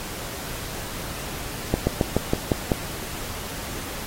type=slowing click train; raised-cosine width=2 ms; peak=-5 dBFS; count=7; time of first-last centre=1.74-2.718 s; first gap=130 ms; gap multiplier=1.09; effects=pink hiss -34 dBFS RMS until 4.06 s + AAC 48 kbps